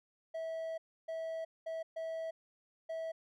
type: tone bursts at uneven times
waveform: triangle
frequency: 650 Hz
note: E5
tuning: 24 cents flat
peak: -35 dBFS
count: 5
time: 0.34-0.78 / 1.08-1.45 / 1.66-1.83 / 1.96-2.31 / 2.89-3.12 s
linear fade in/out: 10 ms
effects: none